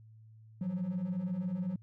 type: beating tone pair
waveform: triangle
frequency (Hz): 171.2 / 185.2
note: F3 / F#3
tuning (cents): -34 / +2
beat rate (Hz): 14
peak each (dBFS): -35 / -30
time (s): 0.61-1.76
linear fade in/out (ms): 5
effects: tanh soft clip ceiling -28 dBFS + added 110 Hz sine -53 dBFS peak until 1.82 s